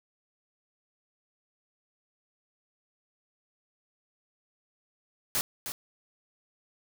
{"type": "noise with echo", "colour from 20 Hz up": "white", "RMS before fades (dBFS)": -28, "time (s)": [5.35, 5.41], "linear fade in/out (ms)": 0, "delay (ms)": 310, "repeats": 1, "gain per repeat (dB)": -8, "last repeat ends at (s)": 5.72, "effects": []}